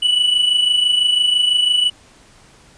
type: tone pair together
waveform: triangle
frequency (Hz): 2956 / 2982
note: F#7 / F#7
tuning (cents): -2 / +13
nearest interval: unison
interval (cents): 15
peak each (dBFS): -12 / -19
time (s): 0.02-1.9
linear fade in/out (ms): 10
effects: pink hiss -48 dBFS RMS until 2.77 s + resampled to 22050 Hz